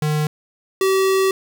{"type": "tone pair in turn", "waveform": "square", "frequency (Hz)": [151.7, 383.3], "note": ["D#3", "G4"], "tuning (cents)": [-44, -39], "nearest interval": "octave + major third", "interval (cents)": 1605, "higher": "second", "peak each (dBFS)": [-18, -15], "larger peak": "second", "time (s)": [[0.02, 0.27], [0.81, 1.31]], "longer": "second", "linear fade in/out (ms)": 2, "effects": ["8-bit"]}